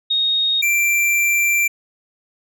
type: tone pair in turn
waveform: sine / square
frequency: 3729 / 2355 Hz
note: A#7 / D7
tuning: 0 / +4 cents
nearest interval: minor sixth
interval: 796 cents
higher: first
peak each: -15 dBFS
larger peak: neither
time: 0.1-0.62 / 0.62-1.68 s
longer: second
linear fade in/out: 10 ms
effects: none